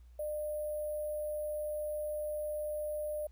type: tone with sample-and-hold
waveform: sine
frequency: 603 Hz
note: D5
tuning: 46 cents sharp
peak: -34 dBFS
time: 0.19-3.27 s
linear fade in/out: 5 ms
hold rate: 11025 Hz
effects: added 60 Hz sine -53 dBFS peak until 3.31 s + pink hiss -75 dBFS RMS until 3.31 s

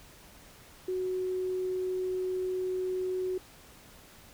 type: tone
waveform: sine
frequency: 370 Hz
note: F#4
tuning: in tune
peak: -29 dBFS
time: 0.88-3.38 s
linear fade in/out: 5 ms
effects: pink hiss -54 dBFS RMS until 4.33 s

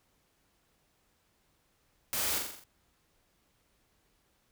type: noise with echo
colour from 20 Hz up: white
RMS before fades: -33 dBFS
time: 2.13-2.38 s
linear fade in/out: 0 ms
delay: 43 ms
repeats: 6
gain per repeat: -4 dB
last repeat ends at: 2.638 s
effects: pink hiss -72 dBFS RMS until 4.51 s

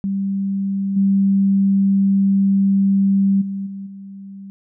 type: tone with level steps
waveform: sine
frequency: 196 Hz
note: G3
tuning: in tune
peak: -18 / -12 / -22 / -27 / -32 dBFS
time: 0.04-4.5 s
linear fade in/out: 0 ms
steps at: 0.96 / 3.41 / 3.66 / 3.86 s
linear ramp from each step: 10 ms
effects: none

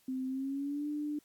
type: tone with pitch glide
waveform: sine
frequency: 259.8 to 296.7 Hz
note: C4 to D4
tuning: -12 to +18 cents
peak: -33 dBFS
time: 0.08-1.19 s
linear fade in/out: 5 ms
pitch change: +230 cents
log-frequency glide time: 0.27-0.88 s
effects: white hiss -68 dBFS RMS until 1.24 s + AAC 64 kbps

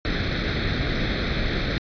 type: noise with comb filter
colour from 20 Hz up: pink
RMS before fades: -24 dBFS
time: 0.05-1.78 s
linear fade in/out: 0 ms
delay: 0.52 ms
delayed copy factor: +0.75
effects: resampled to 11025 Hz

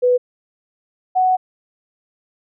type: tone pair in turn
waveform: sine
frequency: 495.5 / 742.4 Hz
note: B4 / F#5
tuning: +6 / +6 cents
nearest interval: perfect fifth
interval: 700 cents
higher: second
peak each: -11 / -12 dBFS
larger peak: first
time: 0.02-0.18 / 1.15-1.37 s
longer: second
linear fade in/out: 20 ms
effects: none

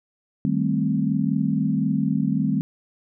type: chord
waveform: sine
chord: A half-diminished seventh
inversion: second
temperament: equal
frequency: 155.56 / 196 / 220 / 261.6 Hz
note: Eb3 / G3 / A3 / C4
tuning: 0 / 0 / 0 / 0 cents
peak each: -25 / -24 / -25 / -25 dBFS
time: 0.45-2.61 s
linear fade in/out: 0 ms
effects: none

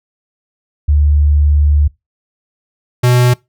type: tone pair in turn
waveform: sine / square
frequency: 73.5 / 123.61 Hz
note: D2 / B2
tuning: +2 / +2 cents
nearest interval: major sixth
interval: 900 cents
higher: second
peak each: -7 / -8 dBFS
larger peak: first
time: 0.88-1.88 / 3.03-3.34 s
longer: first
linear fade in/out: 10 ms
effects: noise-tail reverb RT60 0.2 s tail -23 dB re dry

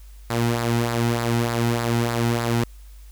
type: tone with flanger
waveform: sawtooth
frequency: 117.6 Hz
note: A#2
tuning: 16 cents sharp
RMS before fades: -22 dBFS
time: 0.3-2.64 s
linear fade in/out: 5 ms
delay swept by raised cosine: 0.32 to 1.82 ms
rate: 3.3 Hz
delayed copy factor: -0.55
effects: added 50 Hz sine -40 dBFS peak until 3.11 s + white hiss -56 dBFS RMS until 3.11 s

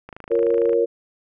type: click train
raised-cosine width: 0.5 ms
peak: -22 dBFS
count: 18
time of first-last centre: 0.09-0.732 s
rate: 26.5 Hz
type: chord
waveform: sine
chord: Bb minor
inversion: second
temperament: equal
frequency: 349.2 / 466.2 / 554.4 Hz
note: F4 / Bb4 / Db5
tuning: 0 / 0 / 0 cents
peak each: -23 / -17 / -23 dBFS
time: 0.3-0.86 s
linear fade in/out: 20 ms
effects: none

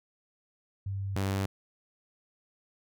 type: tone pair in turn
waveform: sine / sawtooth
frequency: 98 / 97.38 Hz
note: G2 / G2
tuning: 0 / -11 cents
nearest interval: unison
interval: 11 cents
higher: first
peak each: -31 / -24 dBFS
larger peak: second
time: 0.86-1.16 / 1.16-1.46 s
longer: neither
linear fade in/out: 5 ms
effects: none

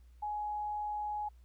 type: tone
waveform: sine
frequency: 838 Hz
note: G#5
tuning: 15 cents sharp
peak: -34 dBFS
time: 0.22-1.29 s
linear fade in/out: 10 ms
effects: added 60 Hz sine -55 dBFS peak until 1.44 s + pink hiss -75 dBFS RMS until 1.44 s

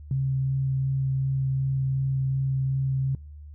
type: tone with vibrato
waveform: sine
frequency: 134.4 Hz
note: C3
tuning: 47 cents sharp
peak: -22 dBFS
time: 0.11-3.15 s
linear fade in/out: 2 ms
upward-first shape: sine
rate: 2.7 Hz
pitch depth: 10 cents each way
effects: noise-tail reverb RT60 0.4 s tail -23 dB re dry + added 74 Hz sine -40 dBFS peak until 3.54 s

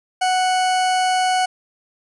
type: tone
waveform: 40% pulse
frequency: 740 Hz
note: F#5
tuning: in tune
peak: -15 dBFS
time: 0.21-1.46 s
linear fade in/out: 10 ms
effects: resampled to 24000 Hz + 8-bit

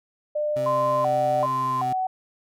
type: tone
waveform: sine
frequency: 599 Hz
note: D5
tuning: 34 cents sharp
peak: -22 dBFS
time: 0.35-1.46 s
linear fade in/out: 10 ms
type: tone with pitch glide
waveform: 25% pulse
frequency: 131.8 to 129.39 Hz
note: C3 to C3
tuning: +13 to -19 cents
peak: -28 dBFS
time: 0.56-1.93 s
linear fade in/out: 5 ms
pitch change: -32 cents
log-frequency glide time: 1.53-1.78 s
type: tone with vibrato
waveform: sine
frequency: 881 Hz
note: A5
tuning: 2 cents sharp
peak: -22 dBFS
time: 0.66-2.07 s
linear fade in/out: 5 ms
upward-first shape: square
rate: 1.3 Hz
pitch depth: 280 cents each way
effects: none

